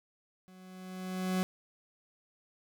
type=tone with level ramp; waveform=40% pulse; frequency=185.4 Hz; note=F#3; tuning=4 cents sharp; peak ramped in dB=-53 to -26 dBFS; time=0.48-1.43 s; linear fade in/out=0 ms; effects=none